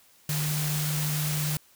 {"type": "tone in noise", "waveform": "sine", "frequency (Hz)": 150.9, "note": "D3", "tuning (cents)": 47, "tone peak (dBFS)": -27, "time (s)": [0.29, 1.57], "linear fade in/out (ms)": 2, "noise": "white", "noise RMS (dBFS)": -32, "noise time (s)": [0.29, 1.57], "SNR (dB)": 2, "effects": ["white hiss -59 dBFS RMS until 1.75 s"]}